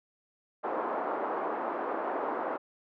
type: band-pass noise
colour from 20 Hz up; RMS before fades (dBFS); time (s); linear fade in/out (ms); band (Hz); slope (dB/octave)
white; -33; 0.63-2.58; 20; 300 to 1100; 24
effects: none